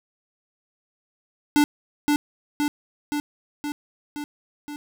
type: tone with echo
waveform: square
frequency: 293.8 Hz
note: D4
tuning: 1 cent sharp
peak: -15 dBFS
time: 1.56-1.64 s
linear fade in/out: 0 ms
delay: 520 ms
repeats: 6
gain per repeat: -3 dB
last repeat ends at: 4.76 s
effects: none